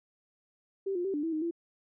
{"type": "tone with pitch steps", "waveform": "sine", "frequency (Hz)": [389.9, 352.7, 388, 294.4, 327.2, 310.9, 338], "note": ["G4", "F4", "G4", "D4", "E4", "D#4", "E4"], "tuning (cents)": [-9, 17, -18, 4, -13, -1, 43], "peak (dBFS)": -29, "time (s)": [0.86, 1.511], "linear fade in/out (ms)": 10, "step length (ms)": 93, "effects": []}